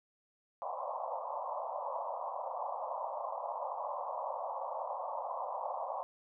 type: band-pass noise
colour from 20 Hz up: white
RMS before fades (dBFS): -39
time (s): 0.62-6.03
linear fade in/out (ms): 0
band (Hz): 530 to 1100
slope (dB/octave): 96
effects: none